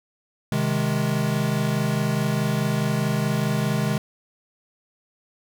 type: chord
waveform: square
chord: Ab major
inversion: first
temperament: equal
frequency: 130.81 / 155.56 / 207.7 Hz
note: C3 / Eb3 / Ab3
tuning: 0 / 0 / 0 cents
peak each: -26 dBFS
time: 0.52-3.98 s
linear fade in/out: 2 ms
effects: none